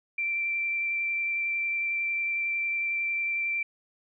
sine tone with vibrato, 2349 Hz, D7, in tune, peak -26 dBFS, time 0.18-3.63 s, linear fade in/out 5 ms, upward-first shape sine, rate 11 Hz, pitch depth 9 cents each way, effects none

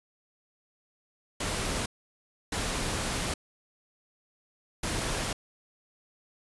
pink noise bursts at uneven times, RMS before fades -31 dBFS, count 3, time 1.4-1.86 / 2.52-3.34 / 4.83-5.33 s, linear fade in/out 5 ms, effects resampled to 24000 Hz

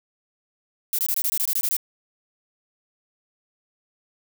violet noise bursts, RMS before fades -23 dBFS, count 11, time 0.93-1.766 s, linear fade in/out 0 ms, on 56 ms, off 22 ms, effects none

